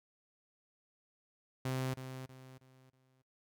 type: tone with echo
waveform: sawtooth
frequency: 130.2 Hz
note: C3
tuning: 8 cents flat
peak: -30 dBFS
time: 1.65-1.94 s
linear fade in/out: 5 ms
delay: 320 ms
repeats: 4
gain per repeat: -9 dB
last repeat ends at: 3.22 s
effects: noise-tail reverb RT60 0.2 s tail -24 dB re dry